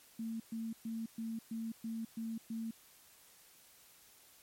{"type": "tone bursts", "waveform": "sine", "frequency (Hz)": 225.7, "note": "A3", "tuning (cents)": 44, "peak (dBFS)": -37, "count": 8, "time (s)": [0.19, 2.71], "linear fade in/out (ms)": 5, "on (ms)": 210, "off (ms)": 120, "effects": ["white hiss -62 dBFS RMS until 4.42 s", "MP3 64 kbps"]}